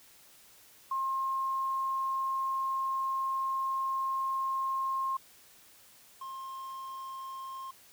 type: tone pair in turn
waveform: sine / triangle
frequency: 1067 / 1063.1 Hz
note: C6 / C6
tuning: +34 / +27 cents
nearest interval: unison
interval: 7 cents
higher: first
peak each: -29 / -37 dBFS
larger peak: first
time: 0.91-5.17 / 6.21-7.71 s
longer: first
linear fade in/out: 5 ms
effects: white hiss -58 dBFS RMS until 7.92 s